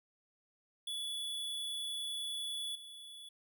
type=tone with level steps; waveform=square; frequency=3426 Hz; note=A7; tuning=47 cents flat; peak=-38 / -49 dBFS; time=0.87-3.29 s; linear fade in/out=5 ms; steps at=2.75 s; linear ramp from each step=5 ms; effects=none